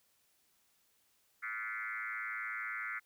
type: tone with frequency modulation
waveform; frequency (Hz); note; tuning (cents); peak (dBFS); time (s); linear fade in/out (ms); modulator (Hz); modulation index
sine; 1738; A6; -22; -37; 1.42-3; 20; 110; 4.1
effects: white hiss -73 dBFS RMS until 3.05 s